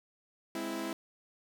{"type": "chord", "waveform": "sawtooth", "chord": "Ab augmented", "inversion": "none", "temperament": "equal with one note detuned", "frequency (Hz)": [207.7, 260, 329.6], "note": ["Ab3", "C4", "E4"], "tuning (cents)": [0, -11, 0], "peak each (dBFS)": [-38, -37, -33], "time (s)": [0.55, 0.93], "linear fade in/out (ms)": 2, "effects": []}